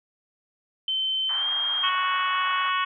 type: tone with pitch glide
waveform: sine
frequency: 3083 to 3219 Hz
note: G7 to G7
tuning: -29 to +45 cents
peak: -23 dBFS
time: 0.88-1.89 s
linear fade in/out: 2 ms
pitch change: +74 cents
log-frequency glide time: 1.31-1.49 s
type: band-pass noise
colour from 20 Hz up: pink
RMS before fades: -38 dBFS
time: 1.29-2.7 s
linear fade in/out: 5 ms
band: 950 to 1700 Hz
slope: 24 dB/octave
type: harmonic tone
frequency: 370 Hz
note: F#4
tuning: in tune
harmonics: 3 / 4 / 5 / 6 / 7 / 8 / 9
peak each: -24 / -31 / -33 / -35 / -33 / -33 / -36 dBFS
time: 1.83-2.85 s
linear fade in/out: 10 ms
effects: none